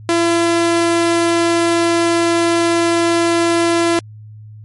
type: tone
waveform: sawtooth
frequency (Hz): 338.2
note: E4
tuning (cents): +44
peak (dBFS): -8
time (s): 0.09-3.99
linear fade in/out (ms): 0
effects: added 107 Hz sine -33 dBFS peak until 4.64 s + MP3 48 kbps